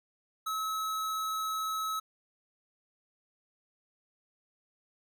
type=tone; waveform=square; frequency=1291 Hz; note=E6; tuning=37 cents flat; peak=-32 dBFS; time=0.46-2 s; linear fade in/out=10 ms; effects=none